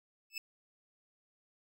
25% pulse tone with exponential growth, 2620 Hz, E7, 11 cents flat, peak -29 dBFS, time 0.3-0.38 s, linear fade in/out 2 ms, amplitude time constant 17 ms, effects none

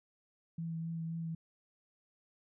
sine tone with vibrato, 164.5 Hz, E3, 3 cents flat, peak -36 dBFS, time 0.58-1.35 s, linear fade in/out 5 ms, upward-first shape triangle, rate 3.8 Hz, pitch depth 18 cents each way, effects none

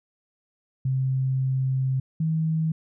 sine tone pair in turn, 131.8 / 159.71 Hz, C3 / D#3, +13 / +46 cents, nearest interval minor third, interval 333 cents, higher second, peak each -21 dBFS, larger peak neither, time 0.85-2 / 2.2-2.72 s, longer first, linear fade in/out 5 ms, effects none

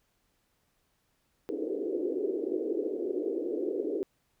white band-pass noise, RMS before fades -32 dBFS, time 1.49-4.03 s, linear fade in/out 0 ms, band 310 to 450 Hz, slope 48 dB/octave, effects pink hiss -74 dBFS RMS until 4.4 s

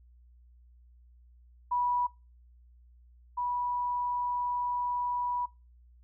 sine tone pair in turn, 978 / 978 Hz, B5 / B5, -17 / -17 cents, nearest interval unison, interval 0 cents, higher neither, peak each -26 / -29 dBFS, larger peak first, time 1.71-2.07 / 3.37-5.46 s, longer second, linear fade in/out 10 ms, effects noise-tail reverb RT60 0.3 s tail -24 dB re dry + added 60 Hz sine -55 dBFS peak until 6.03 s

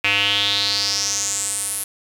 square tone with band-pass filter sweep, 100.6 Hz, G2, 45 cents sharp, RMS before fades -21 dBFS, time 0.04-1.84 s, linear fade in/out 5 ms, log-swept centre 2500 to 11000 Hz, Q 5.5, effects 7-bit

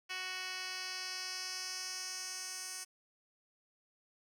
10% pulse tone with band-pass filter sweep, 370.6 Hz, F#4, 3 cents sharp, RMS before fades -42 dBFS, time 0.09-2.85 s, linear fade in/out 20 ms, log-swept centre 3400 to 7600 Hz, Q 2.1, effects 10-bit

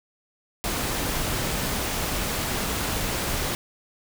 pink noise, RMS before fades -27 dBFS, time 0.64-3.55 s, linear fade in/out 0 ms, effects none

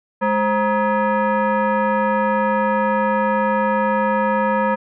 sine tone with frequency modulation, 209.5 Hz, G#3, 15 cents sharp, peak -15 dBFS, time 0.21-4.76 s, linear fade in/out 20 ms, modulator 737 Hz, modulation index 1.6, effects none

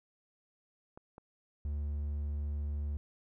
clicks, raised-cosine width 1 ms, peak -35 dBFS, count 2, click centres 0.975 / 1.181 s
triangle tone, 73.1 Hz, D2, 7 cents flat, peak -31 dBFS, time 1.65-2.97 s, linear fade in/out 0 ms
effects none

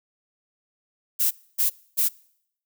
violet noise bursts, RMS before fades -21 dBFS, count 3, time 1.19-2.09 s, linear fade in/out 20 ms, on 120 ms, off 270 ms, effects noise-tail reverb RT60 0.7 s tail -24 dB re dry

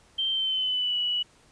sine tone with pitch glide, 3136 to 2943 Hz, G7 to F#7, 0 to -10 cents, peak -24 dBFS, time 0.18-1.23 s, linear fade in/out 10 ms, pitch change -110 cents, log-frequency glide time 0.3-0.97 s, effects pink hiss -59 dBFS RMS until 1.51 s + resampled to 22050 Hz

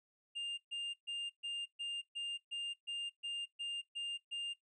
triangle tone bursts, 2805 Hz, F7, 7 cents sharp, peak -36 dBFS, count 12, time 0.35-4.54 s, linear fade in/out 20 ms, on 230 ms, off 130 ms, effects noise-tail reverb RT60 0.1 s tail -17 dB re dry + resampled to 22050 Hz

